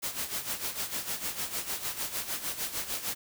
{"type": "noise with tremolo", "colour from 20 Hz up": "white", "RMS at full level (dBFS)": -32, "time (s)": [0.02, 3.15], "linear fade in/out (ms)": 20, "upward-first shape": "sine", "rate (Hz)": 6.6, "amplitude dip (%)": 70, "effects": []}